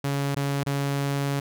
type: tone with dropouts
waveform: sawtooth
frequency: 140.3 Hz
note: C#3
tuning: 21 cents sharp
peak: -20 dBFS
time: 0.04-1.4 s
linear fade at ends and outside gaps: 5 ms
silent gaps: 0.348-0.364 / 0.635-0.663 s
effects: none